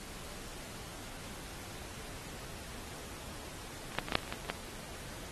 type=clicks; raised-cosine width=0.3 ms; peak=-28 / -26 / -14 / -22 / -16 / -7 / -28 / -29 / -29 / -19 / -30 / -16 dBFS; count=12; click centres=3.921 / 3.951 / 3.986 / 4.085 / 4.122 / 4.154 / 4.187 / 4.232 / 4.278 / 4.325 / 4.448 / 4.5 s; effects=pink hiss -47 dBFS RMS until 5.31 s + AAC 32 kbps